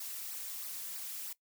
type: noise with flanger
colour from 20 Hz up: blue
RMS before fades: -42 dBFS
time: 0-1.33 s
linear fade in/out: 5 ms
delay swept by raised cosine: 0.29 to 4.29 ms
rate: 3.1 Hz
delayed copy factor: -0.7
effects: noise-tail reverb RT60 0.1 s tail -19 dB re dry